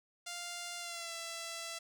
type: tone with pitch glide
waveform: 5% pulse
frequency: 698.5 to 668.1 Hz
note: F5 to E5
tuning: 0 to +23 cents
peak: -29 dBFS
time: 0.26-1.79 s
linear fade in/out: 10 ms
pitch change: -77 cents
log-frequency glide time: 0.79-1.13 s
effects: none

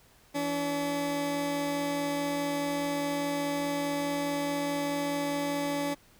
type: tone pair together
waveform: 20% pulse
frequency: 165.3 / 285.8 Hz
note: E3 / D4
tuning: +5 / -47 cents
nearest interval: major sixth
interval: 948 cents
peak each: -35 / -24 dBFS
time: 0.34-5.95 s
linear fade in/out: 20 ms
effects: pink hiss -60 dBFS RMS until 6.19 s

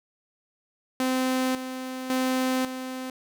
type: tone with tremolo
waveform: sawtooth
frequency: 258.2 Hz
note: C4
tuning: 23 cents flat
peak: -19 dBFS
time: 1-3.1 s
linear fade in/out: 2 ms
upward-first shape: square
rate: 0.91 Hz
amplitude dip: 65%
effects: none

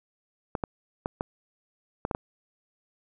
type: clicks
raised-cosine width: 1 ms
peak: -14 dBFS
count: 7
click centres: 0.552 / 0.638 / 1.059 / 1.209 / 2.051 / 2.112 / 2.149 s
effects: none

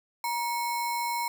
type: tone with sample-and-hold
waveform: sine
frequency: 947 Hz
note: A#5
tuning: 27 cents sharp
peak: -27 dBFS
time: 0.24-1.28 s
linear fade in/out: 2 ms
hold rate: 3150 Hz
effects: none

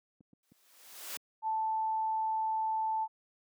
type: clicks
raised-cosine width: 5 ms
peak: -32 dBFS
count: 4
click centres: 0.208 / 0.333 / 0.52 / 1.169 s
type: noise with exponential growth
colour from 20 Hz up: white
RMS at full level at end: -38 dBFS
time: 0.43-1.17 s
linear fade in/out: 2 ms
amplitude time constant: 160 ms
type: tone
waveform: sine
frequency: 880 Hz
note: A5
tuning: in tune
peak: -29 dBFS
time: 1.42-3.08 s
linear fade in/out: 50 ms
effects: high-pass 400 Hz 12 dB/octave

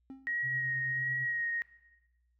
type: tone with exponential decay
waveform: triangle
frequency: 266.8 Hz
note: C4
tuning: 34 cents sharp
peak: -38 dBFS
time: 0.1-0.38 s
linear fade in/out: 1 ms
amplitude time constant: 59 ms
type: tone with vibrato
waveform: sine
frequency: 1887 Hz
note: A#6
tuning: 21 cents sharp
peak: -31 dBFS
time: 0.27-1.62 s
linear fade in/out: 0 ms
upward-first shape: sine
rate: 1.4 Hz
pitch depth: 19 cents each way
type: tone with tremolo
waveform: sine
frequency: 130.9 Hz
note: C3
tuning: 1 cent sharp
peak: -39 dBFS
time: 0.42-1.28 s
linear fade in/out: 50 ms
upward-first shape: sine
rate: 9 Hz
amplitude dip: 40%
effects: noise-tail reverb RT60 1.0 s tail -17 dB re dry + added 60 Hz sine -70 dBFS peak until 2.39 s

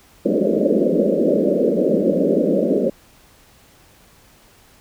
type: band-pass noise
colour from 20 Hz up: white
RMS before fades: -17 dBFS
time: 0.25-2.9 s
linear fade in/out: 10 ms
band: 170 to 590 Hz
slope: 96 dB/octave
effects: pink hiss -51 dBFS RMS until 4.8 s

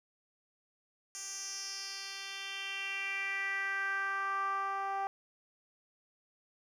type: tone with band-pass filter sweep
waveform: 10% pulse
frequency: 392 Hz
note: G4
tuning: in tune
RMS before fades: -37 dBFS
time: 1.15-5.07 s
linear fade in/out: 0 ms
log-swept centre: 7100 to 840 Hz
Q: 3.8
effects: none

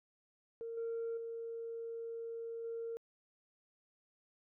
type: tone with level steps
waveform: sine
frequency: 459.9 Hz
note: A#4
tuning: 23 cents flat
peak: -40 / -35 / -40 / -38 dBFS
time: 0.61-2.97 s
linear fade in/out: 0 ms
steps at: 0.77 / 1.17 / 2.64 s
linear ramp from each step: 5 ms
effects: tanh soft clip ceiling -34 dBFS

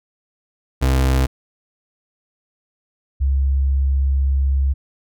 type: tone pair in turn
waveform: 35% pulse / sine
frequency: 65.6 / 67.96 Hz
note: C2 / C#2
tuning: +5 / -34 cents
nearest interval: minor second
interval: 61 cents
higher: second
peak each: -12 / -14 dBFS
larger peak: first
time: 0.81-1.27 / 3.2-4.74 s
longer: second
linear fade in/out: 20 ms
effects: none

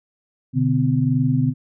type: tone cluster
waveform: sine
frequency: 125.1 / 147.1 / 254.6 Hz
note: B2 / D3 / C4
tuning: +23 / +3 / -47 cents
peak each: -20 dBFS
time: 0.53-1.54 s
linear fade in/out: 50 ms
effects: none

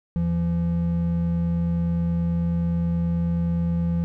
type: tone pair together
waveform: triangle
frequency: 80.6 / 170 Hz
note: E2 / F3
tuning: -38 / -46 cents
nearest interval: octave + minor second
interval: 1292 cents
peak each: -26 / -19 dBFS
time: 0.16-4.04 s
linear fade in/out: 0 ms
effects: none

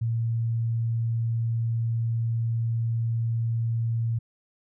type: tone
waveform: sine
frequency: 115 Hz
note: A#2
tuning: 23 cents flat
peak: -23 dBFS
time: 0.01-4.19 s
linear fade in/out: 10 ms
effects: none

